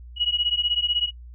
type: beating tone pair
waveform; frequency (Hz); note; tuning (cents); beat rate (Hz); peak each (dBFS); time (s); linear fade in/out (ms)
sine; 2902 / 2918; F#7 / F#7; -34 / -25; 16; -24 / -24; 0.16-1.11; 50
effects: noise-tail reverb RT60 0.1 s tail -24 dB re dry + added 60 Hz sine -39 dBFS peak until 1.34 s